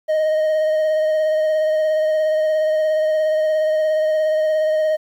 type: tone with vibrato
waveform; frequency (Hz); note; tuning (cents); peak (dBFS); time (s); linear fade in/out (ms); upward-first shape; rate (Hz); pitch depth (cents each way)
triangle; 622.3; D#5; 0; -13; 0.08-4.97; 20; sine; 17; 19
effects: 9-bit